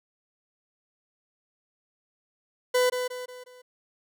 40% pulse tone with echo, 500 Hz, B4, 21 cents sharp, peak -19 dBFS, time 2.74-2.9 s, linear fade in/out 10 ms, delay 180 ms, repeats 4, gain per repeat -7 dB, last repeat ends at 3.62 s, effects none

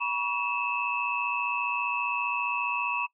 sine tone cluster, 966 / 1126 / 2601 / 2716 Hz, B5 / C#6 / E7 / F7, -39 / +27 / -24 / -49 cents, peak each -31 / -33 / -30 / -37 dBFS, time 0-3.07 s, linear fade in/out 20 ms, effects noise-tail reverb RT60 0.1 s tail -20 dB re dry

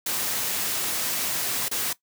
white noise with dropouts, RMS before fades -27 dBFS, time 0.06-1.93 s, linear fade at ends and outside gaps 5 ms, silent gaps 1.684-1.712 s, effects noise-tail reverb RT60 0.1 s tail -17 dB re dry + high-pass 100 Hz 12 dB/octave

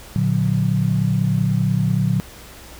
sine chord, Bb augmented, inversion none, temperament equal with one note detuned, 116.54 / 146.83 / 182.77 Hz, Bb2 / D3 / F#3, 0 / 0 / -21 cents, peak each -20 dBFS, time 0.16-2.2 s, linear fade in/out 0 ms, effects added 60 Hz sine -44 dBFS peak until 2.79 s + pink hiss -41 dBFS RMS until 2.79 s

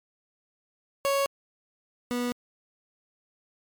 30% pulse tone pair in turn, 554.4 / 244.2 Hz, C#5 / B3, 0 / -19 cents, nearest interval octave + major second, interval 1419 cents, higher first, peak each -20 / -24 dBFS, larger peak first, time 1.05-1.26 / 2.11-2.32 s, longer neither, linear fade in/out 0 ms, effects MP3 96 kbps

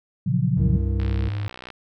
sine chord, Gb major seventh, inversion first, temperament equal, 116.54 / 138.59 / 174.61 / 185 Hz, Bb2 / Db3 / F3 / Gb3, 0 / 0 / 0 / 0 cents, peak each -24 / -22 / -24 / -26 dBFS, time 0.26-0.77 s, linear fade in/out 10 ms
triangle tone with pitch glide, 94 to 101.92 Hz, F#2 to G#2, +28 to -32 cents, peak -22 dBFS, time 0.57-1.48 s, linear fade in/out 0 ms, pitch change +140 cents, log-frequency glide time 0.69-1.2 s
harmonic tone, 66 Hz, C2, 16 cents sharp, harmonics 1 / 3 / 5 / 7, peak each -22 / -32 / -36 / -39 dBFS, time 0.59-1.29 s, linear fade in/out 10 ms
click train, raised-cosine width 0.3 ms, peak -21 dBFS, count 45, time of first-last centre 1-1.703 s, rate 62.6 Hz
effects none

